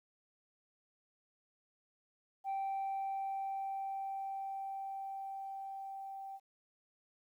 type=tone with level ramp; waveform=sine; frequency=780 Hz; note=G5; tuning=9 cents flat; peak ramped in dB=-32 to -43 dBFS; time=2.44-6.4 s; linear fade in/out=50 ms; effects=tanh soft clip ceiling -33 dBFS + 12-bit